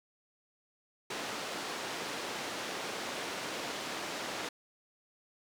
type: band-pass noise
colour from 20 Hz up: pink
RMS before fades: -39 dBFS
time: 1.1-4.49 s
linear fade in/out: 5 ms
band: 310 to 6100 Hz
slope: 12 dB/octave
effects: none